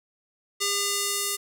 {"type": "tone with band-pass filter sweep", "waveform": "square", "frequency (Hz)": 403, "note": "G4", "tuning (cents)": 48, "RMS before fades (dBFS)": -27, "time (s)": [0.6, 1.37], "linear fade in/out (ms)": 20, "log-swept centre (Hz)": [6200, 10000], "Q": 0.94, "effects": ["8-bit"]}